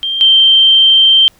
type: tone pair in turn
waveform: sine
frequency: 3172 / 3137 Hz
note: G7 / G7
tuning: +20 / +1 cents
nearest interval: unison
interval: 19 cents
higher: first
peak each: -14 / -4 dBFS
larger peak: second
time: 0.03-0.21 / 0.21-1.28 s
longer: second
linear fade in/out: 0 ms
effects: pink hiss -49 dBFS RMS until 1.39 s